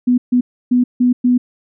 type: tone bursts at uneven times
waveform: sine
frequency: 247.2 Hz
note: B3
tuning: 2 cents sharp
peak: -9 dBFS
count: 5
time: 0.07-0.18 / 0.32-0.41 / 0.71-0.84 / 1-1.13 / 1.24-1.38 s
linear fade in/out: 10 ms
effects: none